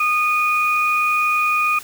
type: tone pair together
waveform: sine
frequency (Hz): 1231.5 / 2463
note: D#6 / D#7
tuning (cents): -18 / -18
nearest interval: octave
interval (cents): 1200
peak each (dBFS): -18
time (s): 0-1.79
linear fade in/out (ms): 5
effects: white hiss -38 dBFS RMS until 1.83 s